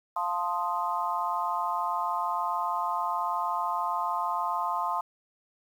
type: chord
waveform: sine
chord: F dominant seventh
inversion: none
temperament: equal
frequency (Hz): 698.5 / 880 / 1046.5 / 1244.5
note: F5 / A5 / C6 / Eb6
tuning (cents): 0 / 0 / 0 / 0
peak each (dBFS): -34 / -32 / -30 / -34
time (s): 0.16-5.01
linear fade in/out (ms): 5
effects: 9-bit